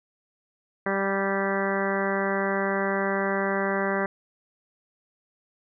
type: harmonic tone with a mistuned harmonic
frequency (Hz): 196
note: G3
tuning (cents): 0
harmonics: 1 / 2 / 3 / 4 / 5 / 6 / 7 / 8 / 9 / 10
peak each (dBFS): -30 / -29 / -30 / -34 / -35 / -34 / -38 / -33 / -36 / -34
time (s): 0.86-4.06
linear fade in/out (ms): 2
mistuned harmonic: 9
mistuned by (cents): -22
effects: none